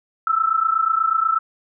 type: tone pair together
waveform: sine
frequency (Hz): 1303.8 / 1332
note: E6 / E6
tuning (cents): -19 / +18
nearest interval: unison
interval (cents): 37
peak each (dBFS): -19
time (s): 0.27-1.39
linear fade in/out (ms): 2
effects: none